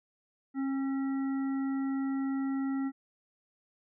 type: harmonic tone with a mistuned harmonic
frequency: 270.3 Hz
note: C#4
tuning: 44 cents flat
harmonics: 1 / 3 / 5 / 7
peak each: -29 / -46 / -47 / -50 dBFS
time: 0.54-2.92 s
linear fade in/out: 50 ms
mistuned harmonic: 7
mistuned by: +36 cents
effects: none